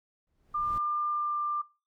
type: noise with exponential growth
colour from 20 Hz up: brown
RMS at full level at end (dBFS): -38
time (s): 0.27-0.78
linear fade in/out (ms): 1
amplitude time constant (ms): 110
type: tone with pitch glide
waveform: sine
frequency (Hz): 1197 to 1189.4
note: D6 to D6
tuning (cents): +33 to +22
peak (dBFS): -27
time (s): 0.54-1.62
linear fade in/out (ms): 10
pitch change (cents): -11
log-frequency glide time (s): 1.09-1.4
effects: noise-tail reverb RT60 0.4 s tail -26 dB re dry